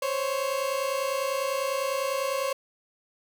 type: tone pair together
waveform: 30% pulse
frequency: 524.4 / 554.4 Hz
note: C5 / C#5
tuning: +4 / 0 cents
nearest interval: minor second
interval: 96 cents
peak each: -27 / -26 dBFS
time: 0.02-2.53 s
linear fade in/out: 5 ms
effects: none